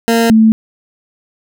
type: tone pair in turn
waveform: 20% pulse / sine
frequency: 230 / 221 Hz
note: A#3 / A3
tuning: -23 / +8 cents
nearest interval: minor second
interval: 69 cents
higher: first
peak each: -4 dBFS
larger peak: neither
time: 0.08-0.3 / 0.3-0.52 s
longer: neither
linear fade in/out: 0 ms
effects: none